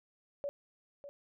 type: tone with echo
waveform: sine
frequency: 568 Hz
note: C#5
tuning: 42 cents sharp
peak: -34 dBFS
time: 0.44-0.49 s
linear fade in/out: 0 ms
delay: 600 ms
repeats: 1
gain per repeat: -11 dB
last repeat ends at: 1.09 s
effects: none